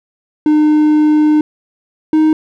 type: tone pair in turn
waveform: triangle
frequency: 303.7 / 311.7 Hz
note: D#4 / D#4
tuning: -42 / +3 cents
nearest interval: unison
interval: 45 cents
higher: second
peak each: -5 dBFS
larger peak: neither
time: 0.46-1.41 / 2.13-2.33 s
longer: first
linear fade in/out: 2 ms
effects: none